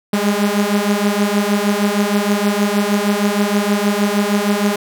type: beating tone pair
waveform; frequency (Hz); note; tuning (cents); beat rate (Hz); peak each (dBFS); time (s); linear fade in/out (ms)
sawtooth; 201.8 / 208.2; G#3 / G#3; -49 / +5; 6.4; -13; 0.13-4.76; 5
effects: none